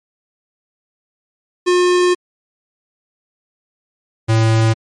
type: tone pair in turn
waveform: square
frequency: 358.3 / 111.98 Hz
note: F4 / A2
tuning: +44 / +31 cents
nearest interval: octave + minor sixth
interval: 2013 cents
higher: first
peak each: -11 dBFS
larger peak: neither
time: 1.66-2.15 / 4.28-4.74 s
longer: first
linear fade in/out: 20 ms
effects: low-pass 8000 Hz 12 dB/octave + MP3 48 kbps

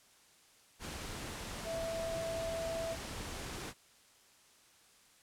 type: tone in noise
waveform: sine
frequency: 660 Hz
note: E5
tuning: 2 cents sharp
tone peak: -36 dBFS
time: 1.64-2.97 s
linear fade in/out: 50 ms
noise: pink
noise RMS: -43 dBFS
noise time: 0.79-3.74 s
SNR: +4 dB
effects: white hiss -64 dBFS RMS until 5.22 s + low-pass 10000 Hz 12 dB/octave

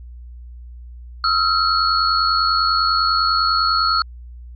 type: tone cluster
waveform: sine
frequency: 1280 / 1370 / 4365 Hz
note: D#6 / F6 / C#8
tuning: +49 / -34 / -28 cents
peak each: -19 dBFS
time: 1.24-4.02 s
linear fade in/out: 2 ms
effects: added 60 Hz sine -34 dBFS peak until 4.55 s

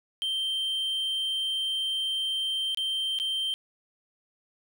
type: tone with dropouts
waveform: triangle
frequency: 3136 Hz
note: G7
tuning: in tune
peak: -25 dBFS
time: 0.22-3.54 s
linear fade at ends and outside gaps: 0 ms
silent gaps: 2.747-2.773 / 3.188-3.199 s
effects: none

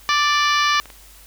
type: harmonic tone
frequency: 587.3 Hz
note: D5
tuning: in tune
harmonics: 2 / 3 / 4 / 5 / 6 / 7 / 8 / 9 / 10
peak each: -18 / -22 / -24 / -26 / -28 / -29 / -30 / -31 / -32 dBFS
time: 0.09-0.8 s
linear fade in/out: 0 ms
type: clicks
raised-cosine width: 0.3 ms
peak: -23 dBFS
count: 3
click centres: 0.751 / 0.857 / 0.902 s
effects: added 50 Hz sine -47 dBFS peak until 1.26 s + white hiss -47 dBFS RMS until 1.26 s

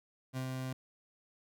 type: tone with ADSR envelope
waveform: 30% pulse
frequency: 130 Hz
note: C3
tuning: 11 cents flat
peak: -32 dBFS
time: 0.33-0.73 s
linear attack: 40 ms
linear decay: 92 ms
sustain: -2 dB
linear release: 5 ms
effects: none

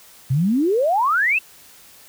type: exponential sweep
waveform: sine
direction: up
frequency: 122.9 to 2743 Hz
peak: -15 dBFS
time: 0.3-1.39 s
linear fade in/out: 10 ms
effects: white hiss -47 dBFS RMS until 2.08 s

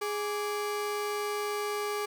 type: tone pair together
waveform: 35% pulse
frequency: 415.3 / 1167.9 Hz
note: G#4 / D6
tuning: 0 / -10 cents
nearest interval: octave + tritone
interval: 1790 cents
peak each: -30 / -34 dBFS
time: 0.01-2.06 s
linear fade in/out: 10 ms
effects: none

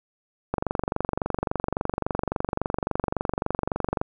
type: click train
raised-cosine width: 1 ms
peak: -10 dBFS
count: 83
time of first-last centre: 0.54-4.015 s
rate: 23.6 Hz
effects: none

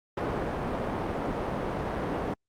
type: low-pass noise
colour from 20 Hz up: white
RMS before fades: -31 dBFS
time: 0.17-2.34 s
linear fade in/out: 5 ms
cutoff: 740 Hz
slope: 12 dB/octave
effects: Opus 48 kbps

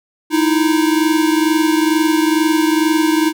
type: tone pair together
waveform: square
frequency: 311.1 / 333.3 Hz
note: D#4 / E4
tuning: 0 / +19 cents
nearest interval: minor second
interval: 119 cents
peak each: -14 / -18 dBFS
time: 0.3-3.33 s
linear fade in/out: 50 ms
effects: none

